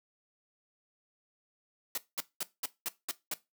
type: noise bursts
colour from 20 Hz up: white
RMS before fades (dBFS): -34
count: 7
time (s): 1.95-3.339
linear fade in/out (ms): 2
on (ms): 27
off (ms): 200
effects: noise-tail reverb RT60 0.2 s tail -17 dB re dry + high-pass 200 Hz 12 dB/octave